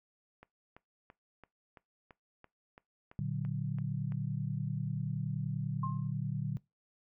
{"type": "click train", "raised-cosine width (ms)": 0.5, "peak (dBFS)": -37, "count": 12, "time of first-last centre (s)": [0.43, 4.121], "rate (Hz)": 2.98}
{"type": "chord", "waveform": "sine", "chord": "Bb augmented", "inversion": "none", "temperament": "equal with one note detuned", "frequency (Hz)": [116.54, 146.83, 186.39], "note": ["Bb2", "D3", "F#3"], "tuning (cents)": [0, 0, 13], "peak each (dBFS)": [-38, -35, -39], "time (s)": [3.19, 6.57], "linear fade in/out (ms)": 0}
{"type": "tone with exponential decay", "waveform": "sine", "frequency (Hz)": 1061, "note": "C6", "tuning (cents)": 24, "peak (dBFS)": -33, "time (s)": [5.83, 6.12], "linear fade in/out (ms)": 5, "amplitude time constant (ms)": 62}
{"effects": ["noise-tail reverb RT60 0.2 s tail -21 dB re dry"]}